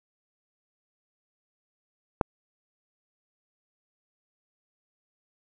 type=click; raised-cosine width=1 ms; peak=-7 dBFS; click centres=2.212 s; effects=none